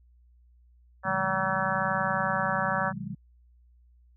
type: harmonic tone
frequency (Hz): 190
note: F#3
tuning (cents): +46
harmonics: 3 / 4 / 5 / 6 / 7 / 8 / 9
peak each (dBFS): -33 / -33 / -33 / -33 / -33 / -33 / -33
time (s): 1.03-2.93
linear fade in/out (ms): 50
type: chord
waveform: sine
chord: G# minor seventh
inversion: first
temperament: just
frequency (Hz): 124.59 / 155.74 / 186.89 / 207.7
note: B2 / D#3 / F#3 / G#3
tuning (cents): +16 / +2 / +18 / 0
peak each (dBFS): -41 / -39 / -38 / -38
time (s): 1.05-3.15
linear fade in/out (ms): 5
effects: added 60 Hz sine -56 dBFS peak until 4.16 s